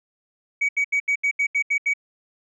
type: tone bursts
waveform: sine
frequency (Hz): 2262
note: C#7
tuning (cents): +34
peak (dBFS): -16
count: 9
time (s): 0.61-1.937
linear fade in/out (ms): 10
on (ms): 79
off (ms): 77
effects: tanh soft clip ceiling -16 dBFS